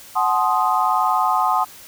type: chord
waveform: sine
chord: F# diminished seventh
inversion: none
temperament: equal with one note detuned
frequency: 740 / 860.9 / 1046.5 / 1244.5 Hz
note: F#5 / A5 / C6 / Eb6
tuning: 0 / -38 / 0 / 0 cents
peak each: -21 dBFS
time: 0.15-1.65 s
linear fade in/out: 20 ms
effects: white hiss -42 dBFS RMS until 1.87 s